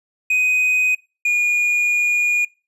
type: tone pair in turn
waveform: triangle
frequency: 2502 / 2438 Hz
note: D#7 / D#7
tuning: +9 / -36 cents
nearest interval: unison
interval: 45 cents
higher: first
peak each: -13 dBFS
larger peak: neither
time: 0.3-0.95 / 1.25-2.45 s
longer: second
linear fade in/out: 5 ms
effects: noise-tail reverb RT60 0.3 s tail -23 dB re dry + resampled to 32000 Hz